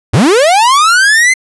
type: linear sweep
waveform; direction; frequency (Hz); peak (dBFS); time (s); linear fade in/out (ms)
45% pulse; up; 78.9 to 2093; -5; 0.13-1.34; 10
effects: resampled to 24000 Hz